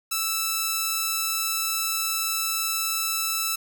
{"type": "tone", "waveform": "5% pulse", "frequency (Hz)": 1318.5, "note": "E6", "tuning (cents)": 0, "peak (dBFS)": -12, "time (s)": [0.11, 3.56], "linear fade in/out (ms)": 10, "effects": []}